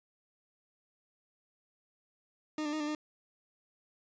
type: tone with pitch steps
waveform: 40% pulse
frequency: 306.9 / 296.3 / 309.6 / 297 / 303.7 Hz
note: D#4 / D4 / D#4 / D4 / D#4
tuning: -24 / +15 / -9 / +20 / -42 cents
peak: -32 dBFS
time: 2.58-2.95 s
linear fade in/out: 2 ms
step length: 74 ms
effects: resampled to 16000 Hz